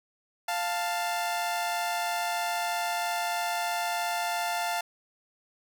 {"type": "tone pair together", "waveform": "sawtooth", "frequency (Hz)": [698.5, 883.9], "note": ["F5", "A5"], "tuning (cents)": [0, 8], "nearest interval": "major third", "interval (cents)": 408, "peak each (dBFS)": [-26, -28], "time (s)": [0.48, 4.81], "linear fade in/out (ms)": 5, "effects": []}